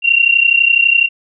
sine tone pair together, 2739 / 2771 Hz, F7 / F7, -34 / -14 cents, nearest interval unison, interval 20 cents, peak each -11 dBFS, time 0.02-1.09 s, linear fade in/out 50 ms, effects none

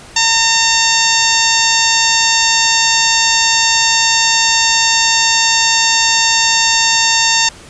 harmonic tone, 910 Hz, A#5, 42 cents flat, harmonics 1 / 2 / 3 / 4 / 5 / 6 / 7 / 8, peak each -18 / -18 / -18 / -18 / -18 / -18 / -18 / -18 dBFS, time 0.16-7.49 s, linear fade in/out 5 ms, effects pink hiss -37 dBFS RMS until 7.69 s + resampled to 22050 Hz

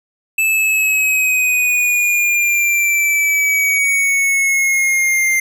square exponential sweep, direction down, 2629 to 2093 Hz, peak -13 dBFS, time 0.38-5.4 s, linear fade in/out 5 ms, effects none

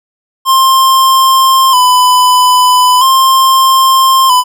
square tone with vibrato, 1029 Hz, C6, 29 cents flat, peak -5 dBFS, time 0.45-4.44 s, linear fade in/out 50 ms, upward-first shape square, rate 0.39 Hz, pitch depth 47 cents each way, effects none

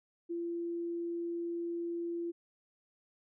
sine tone, 341.1 Hz, F4, 41 cents flat, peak -34 dBFS, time 0.29-2.32 s, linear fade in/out 20 ms, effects none

